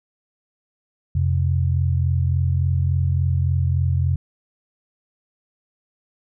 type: tone pair together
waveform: sine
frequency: 87.31 / 130.82 Hz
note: F2 / C3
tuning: 0 / 0 cents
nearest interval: perfect fifth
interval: 700 cents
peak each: -18 / -21 dBFS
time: 1.15-4.16 s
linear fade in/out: 5 ms
effects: none